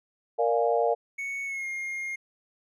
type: chord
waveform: sine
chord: Bb dominant seventh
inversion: none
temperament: equal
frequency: 466.2 / 587.3 / 698.5 / 830.6 Hz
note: Bb4 / D5 / F5 / Ab5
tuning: 0 / 0 / 0 / 0 cents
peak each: -25 / -28 / -26 / -31 dBFS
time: 0.38-0.95 s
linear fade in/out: 20 ms
type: tone with pitch glide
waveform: triangle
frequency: 2218 to 2131 Hz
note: C#7 to C7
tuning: 0 to +31 cents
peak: -29 dBFS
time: 1.18-2.16 s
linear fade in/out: 10 ms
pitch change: -69 cents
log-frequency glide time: 1.45-1.67 s
effects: none